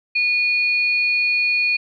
sine tone pair together, 2455 / 4369 Hz, D#7 / C#8, -24 / -26 cents, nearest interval minor seventh, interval 998 cents, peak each -16 / -27 dBFS, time 0.15-1.77 s, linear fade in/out 10 ms, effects none

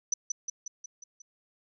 sine tone with echo, 5980 Hz, F#8, 17 cents sharp, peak -23 dBFS, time 0.12-0.14 s, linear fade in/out 5 ms, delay 180 ms, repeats 6, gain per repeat -4 dB, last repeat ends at 1.22 s, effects none

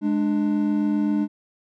triangle tone pair together, 208.9 / 296.6 Hz, G#3 / D4, +10 / +17 cents, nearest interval tritone, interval 607 cents, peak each -20 dBFS, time 0.01-1.28 s, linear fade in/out 50 ms, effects none

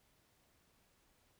silence, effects pink hiss -73 dBFS RMS until 1.39 s

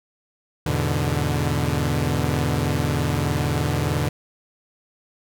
sawtooth chord, E dominant seventh, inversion none, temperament equal, 82.41 / 103.83 / 123.47 / 146.83 Hz, E2 / G#2 / B2 / D3, 0 / 0 / 0 / 0 cents, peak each -22 / -25 / -22 / -20 dBFS, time 0.66-4.09 s, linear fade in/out 5 ms, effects none

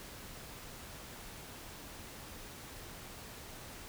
silence, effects pink hiss -49 dBFS RMS until 3.88 s

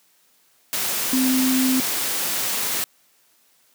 sine tone in noise, 259 Hz, C4, 17 cents flat, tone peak -17 dBFS, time 1.13-1.8 s, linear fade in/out 0 ms, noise white, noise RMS -24 dBFS, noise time 0.73-2.84 s, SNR +4 dB, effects white hiss -60 dBFS RMS until 3.74 s + high-pass 150 Hz 12 dB/octave

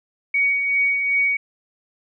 sine tone with tremolo, 2246 Hz, C#7, 22 cents sharp, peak -15 dBFS, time 0.34-1.37 s, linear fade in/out 5 ms, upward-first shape sine, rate 2.6 Hz, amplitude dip 40%, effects none

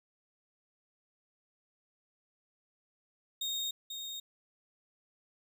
35% pulse tone with echo, 3709 Hz, A#7, 9 cents flat, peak -31 dBFS, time 3.41-3.71 s, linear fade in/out 5 ms, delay 490 ms, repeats 1, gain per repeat -6 dB, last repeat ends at 4.2 s, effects none

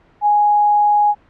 sine tone, 830.6 Hz, G#5, in tune, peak -10 dBFS, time 0.21-1.15 s, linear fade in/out 50 ms, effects pink hiss -52 dBFS RMS until 1.29 s + low-pass 2000 Hz 12 dB/octave

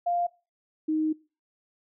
sine tone pair in turn, 698.5 / 311.9 Hz, F5 / D#4, 0 / +4 cents, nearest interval octave + major second, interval 1396 cents, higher first, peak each -23 dBFS, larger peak neither, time 0.06-0.27 / 0.88-1.13 s, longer second, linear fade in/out 10 ms, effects noise-tail reverb RT60 0.3 s tail -21 dB re dry

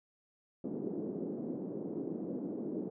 white band-pass noise, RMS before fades -39 dBFS, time 0.64-2.9 s, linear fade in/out 5 ms, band 190 to 380 Hz, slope 24 dB/octave, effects none

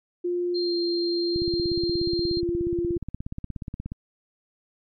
sine tone with pitch glide, 352.8 to 345.3 Hz, F4 to F4, +18 to -20 cents, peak -23 dBFS, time 0.24-2.98 s, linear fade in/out 10 ms, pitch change -38 cents, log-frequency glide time 0.58-0.77 s
sine tone, 4186 Hz, C8, in tune, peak -29 dBFS, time 0.54-2.41 s, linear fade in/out 20 ms
click train, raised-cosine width 5 ms, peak -20 dBFS, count 44, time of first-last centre 1.36-3.92 s, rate 16.8 Hz
effects MP3 32 kbps

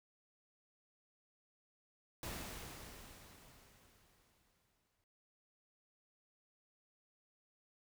pink noise with exponential decay, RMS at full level -44 dBFS, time 2.23-5.04 s, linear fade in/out 1 ms, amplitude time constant 610 ms, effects noise-tail reverb RT60 0.1 s tail -19 dB re dry

